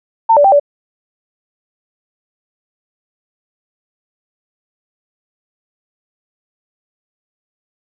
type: tone with pitch steps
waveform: sine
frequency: 901 / 579 / 784 / 576 Hz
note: A5 / D5 / G5 / D5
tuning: +41 / -25 / 0 / -34 cents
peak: -5 dBFS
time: 0.29-0.598 s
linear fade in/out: 10 ms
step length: 77 ms
effects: none